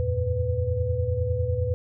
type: tone cluster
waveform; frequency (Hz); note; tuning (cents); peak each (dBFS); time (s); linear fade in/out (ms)
sine; 82.1 / 92 / 114.1 / 498; E2 / F#2 / A#2 / B4; -6 / -9 / -37 / +14; -28; 0-1.74; 0
effects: none